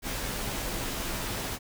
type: noise with comb filter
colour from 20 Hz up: pink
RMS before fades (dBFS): -33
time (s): 0.02-1.59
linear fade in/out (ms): 50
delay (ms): 13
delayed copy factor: -0.5
effects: none